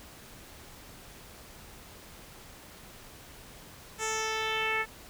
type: tone with low-pass filter sweep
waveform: 10% pulse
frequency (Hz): 440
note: A4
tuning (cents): 0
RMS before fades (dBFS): -31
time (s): 3.98-4.86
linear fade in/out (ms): 50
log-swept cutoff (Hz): 8400 to 2000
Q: 2.9
effects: pink hiss -50 dBFS RMS until 5.09 s